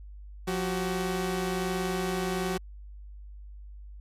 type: tone pair together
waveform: sawtooth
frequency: 178.7 / 378.7 Hz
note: F3 / F#4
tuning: +40 / +40 cents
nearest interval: octave + minor second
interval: 1300 cents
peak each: -27 dBFS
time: 0.47-2.58 s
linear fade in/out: 10 ms
effects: added 50 Hz sine -42 dBFS peak until 4 s + resampled to 32000 Hz